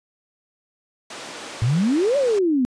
pink band-pass noise, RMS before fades -36 dBFS, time 1.1-2.39 s, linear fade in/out 5 ms, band 350 to 7900 Hz, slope 12 dB/octave
sine exponential two-way sweep, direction up then down, 107 to 587.3 to 240 Hz, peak -16 dBFS, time 1.62-2.65 s, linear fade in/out 0 ms, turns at 2.17 s
effects resampled to 22050 Hz

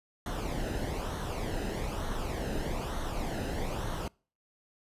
brown noise with flanger, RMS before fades -34 dBFS, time 0.26-4.08 s, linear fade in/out 2 ms, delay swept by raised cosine 0.4 to 0.9 ms, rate 1.1 Hz, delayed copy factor -0.6, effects noise-tail reverb RT60 0.4 s tail -26 dB re dry + resampled to 32000 Hz

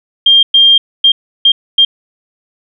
sine tone bursts at uneven times, 3200 Hz, G7, 35 cents sharp, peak -3 dBFS, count 5, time 0.26-0.43 / 0.54-0.78 / 1.04-1.12 / 1.45-1.52 / 1.78-1.85 s, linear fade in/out 5 ms, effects none

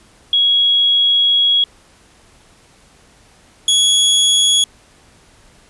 sine / sawtooth tone pair in turn, 3322 / 3351 Hz, G#7 / G#7, 0 / +15 cents, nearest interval unison, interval 15 cents, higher second, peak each -10 / -7 dBFS, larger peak second, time 0.33-1.64 / 3.68-4.64 s, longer first, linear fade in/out 2 ms, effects pink hiss -49 dBFS RMS until 5.69 s + resampled to 24000 Hz

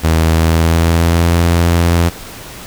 sawtooth tone with pitch glide, 80.7 to 85.15 Hz, E2 to F2, -36 to -43 cents, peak -5 dBFS, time 0.03-2.1 s, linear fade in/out 20 ms, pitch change +93 cents, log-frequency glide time 0.26-1.35 s, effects pink hiss -31 dBFS RMS until 2.66 s

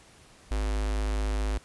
square tone with notch filter, 52.3 Hz, G#1, 13 cents sharp, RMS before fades -28 dBFS, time 0.51-1.58 s, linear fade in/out 5 ms, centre 140 Hz, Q 1.3, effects pink hiss -55 dBFS RMS until 1.64 s + resampled to 24000 Hz

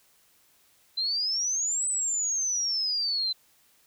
sine exponential two-way sweep, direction up then down, 4034 to 8120 to 4034 Hz, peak -25 dBFS, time 0.97-3.33 s, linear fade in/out 10 ms, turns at 1.88 s, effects white hiss -63 dBFS RMS until 3.86 s

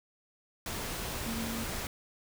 sine tone in noise, 227.8 Hz, A#3, 40 cents flat, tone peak -36 dBFS, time 1.26-1.64 s, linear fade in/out 2 ms, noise pink, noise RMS -37 dBFS, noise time 0.66-1.87 s, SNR -2 dB, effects none

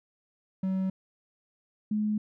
triangle / sine tone pair in turn, 189.4 / 212 Hz, F#3 / G#3, +41 / +36 cents, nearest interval major second, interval 195 cents, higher second, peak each -24 / -25 dBFS, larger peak first, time 0.63-0.9 / 1.91-2.18 s, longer neither, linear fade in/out 5 ms, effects none

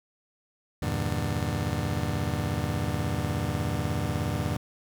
30% pulse chord, E half-diminished seventh, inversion none, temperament just, 82.41 / 98.89 / 118.67 / 148.33 Hz, E2 / G2 / Bb2 / D3, 0 / +16 / +31 / +18 cents, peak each -30 dBFS, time 0.82-4.57 s, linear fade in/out 5 ms, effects none

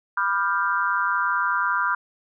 sine chord, G dominant seventh, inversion first, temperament equal with one note detuned, 987.8 / 1191.7 / 1396.9 / 1568 Hz, B5 / D6 / F6 / G6, 0 / +25 / 0 / 0 cents, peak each -26 / -26 / -24 / -27 dBFS, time 0.17-1.95 s, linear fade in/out 5 ms, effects none

